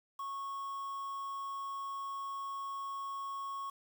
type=tone with quantisation; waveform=triangle; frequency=1100 Hz; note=C#6; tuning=14 cents flat; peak=-36 dBFS; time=0.19-3.7 s; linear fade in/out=5 ms; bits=9; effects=none